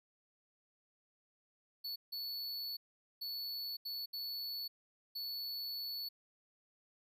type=tone bursts at uneven times; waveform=square; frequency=4435 Hz; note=C#8; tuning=in tune; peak=-40 dBFS; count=6; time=1.84-1.96 / 2.12-2.77 / 3.21-3.77 / 3.85-4.06 / 4.13-4.68 / 5.15-6.09 s; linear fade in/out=10 ms; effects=none